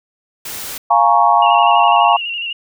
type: noise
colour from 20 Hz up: white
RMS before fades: -27 dBFS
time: 0.45-0.78 s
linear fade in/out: 5 ms
type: chord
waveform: sine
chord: Bb minor seventh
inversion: second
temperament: equal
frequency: 698.5 / 830.6 / 932.3 / 1108.7 Hz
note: F5 / Ab5 / Bb5 / Db6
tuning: 0 / 0 / 0 / 0 cents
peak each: -14 dBFS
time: 0.9-2.17 s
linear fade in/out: 10 ms
type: tone with vibrato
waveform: sine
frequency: 2794 Hz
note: F7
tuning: in tune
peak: -20 dBFS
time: 1.42-2.53 s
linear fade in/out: 5 ms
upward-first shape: square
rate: 12 Hz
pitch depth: 39 cents each way
effects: none